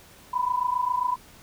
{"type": "tone pair together", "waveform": "sine", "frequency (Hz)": [978, 1005.5], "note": ["B5", "B5"], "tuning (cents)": [-17, 31], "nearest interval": "unison", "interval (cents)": 48, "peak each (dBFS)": [-26, -25], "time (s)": [0.33, 1.16], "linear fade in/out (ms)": 10, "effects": ["pink hiss -51 dBFS RMS until 1.42 s"]}